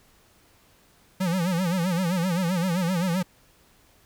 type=tone with vibrato; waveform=square; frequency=177.9 Hz; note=F3; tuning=32 cents sharp; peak=-23 dBFS; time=1.2-3.23 s; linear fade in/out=10 ms; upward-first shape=sine; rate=7.7 Hz; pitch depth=130 cents each way; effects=pink hiss -59 dBFS RMS until 4.05 s